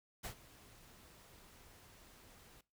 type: noise with ADSR envelope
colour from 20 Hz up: pink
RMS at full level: -43 dBFS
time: 0.23-2.61 s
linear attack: 18 ms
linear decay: 90 ms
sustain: -18 dB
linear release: 5 ms
effects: noise-tail reverb RT60 0.3 s tail -21 dB re dry